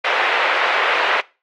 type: band-pass noise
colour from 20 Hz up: white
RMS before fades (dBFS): -18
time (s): 0.04-1.21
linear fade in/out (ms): 10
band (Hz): 480 to 2500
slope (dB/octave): 24
effects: noise-tail reverb RT60 0.3 s tail -21 dB re dry + AAC 48 kbps